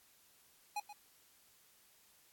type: tone with echo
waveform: square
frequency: 830.6 Hz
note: G#5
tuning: in tune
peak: -37 dBFS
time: 0.76-0.8 s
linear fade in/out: 5 ms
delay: 130 ms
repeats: 1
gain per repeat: -12 dB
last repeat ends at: 0.93 s
effects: white hiss -67 dBFS RMS until 2.32 s + AAC 64 kbps